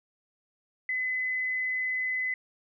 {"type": "tone", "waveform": "sine", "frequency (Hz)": 2021, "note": "B6", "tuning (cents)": 39, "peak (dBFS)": -27, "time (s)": [0.89, 2.34], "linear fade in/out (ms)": 2, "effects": []}